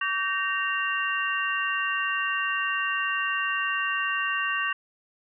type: tone cluster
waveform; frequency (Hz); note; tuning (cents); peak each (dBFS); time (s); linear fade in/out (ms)
sine; 1140 / 1550 / 1856 / 2773; C#6 / G6 / A#6 / F7; +48 / -20 / -8 / -13; -30; 0.01-4.73; 5
effects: none